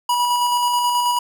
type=tone with tremolo; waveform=square; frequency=972 Hz; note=B5; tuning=28 cents flat; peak=-16 dBFS; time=0.09-1.19 s; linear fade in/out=5 ms; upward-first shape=square; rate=9.3 Hz; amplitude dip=25%; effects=none